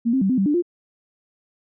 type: tone with pitch steps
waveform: sine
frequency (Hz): 233.1 / 265.2 / 192.8 / 257.4 / 194.6 / 294.8 / 350.3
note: A#3 / C4 / G3 / C4 / G3 / D4 / F4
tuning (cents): 0 / +23 / -28 / -28 / -12 / +7 / +5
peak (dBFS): -16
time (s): 0.05-0.624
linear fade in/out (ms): 20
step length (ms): 82
effects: none